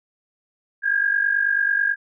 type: tone pair together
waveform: sine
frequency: 1612 / 1661.2 Hz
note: G6 / G#6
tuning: +48 / 0 cents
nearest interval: minor second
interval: 52 cents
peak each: -19 / -22 dBFS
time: 0.82-1.96 s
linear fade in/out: 50 ms
effects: none